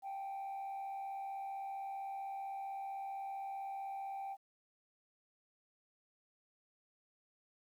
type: tone with frequency modulation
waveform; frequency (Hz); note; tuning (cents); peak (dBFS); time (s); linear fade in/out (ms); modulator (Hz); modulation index
sine; 784; G5; 0; -38; 0.02-4.37; 50; 75.6; 0.35
effects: tanh soft clip ceiling -39 dBFS + 12-bit